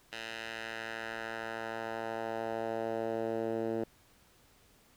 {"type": "tone with band-pass filter sweep", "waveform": "10% pulse", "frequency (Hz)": 113.1, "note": "A2", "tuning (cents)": 48, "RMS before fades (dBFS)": -37, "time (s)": [0.12, 3.84], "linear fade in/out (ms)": 5, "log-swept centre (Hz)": [2700, 370], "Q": 1.3, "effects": ["pink hiss -64 dBFS RMS until 4.96 s"]}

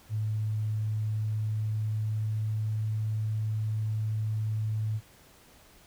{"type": "tone with pitch glide", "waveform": "sine", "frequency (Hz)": [107.8, 108.55], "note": ["A2", "A2"], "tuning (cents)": [-35, -23], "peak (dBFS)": -27, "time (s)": [0.09, 5.01], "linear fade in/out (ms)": 50, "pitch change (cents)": 12, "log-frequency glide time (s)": [0.93, 2.9], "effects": ["pink hiss -57 dBFS RMS until 5.86 s"]}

